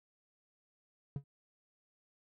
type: tone with exponential decay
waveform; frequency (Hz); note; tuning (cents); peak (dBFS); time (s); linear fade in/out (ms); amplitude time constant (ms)
triangle; 140.3; C#3; +21; -30; 1.16-1.24; 2; 17
effects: none